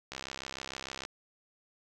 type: click train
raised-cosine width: 0.2 ms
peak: -21 dBFS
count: 63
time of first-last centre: 0.12-1.051 s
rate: 66.6 Hz
effects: none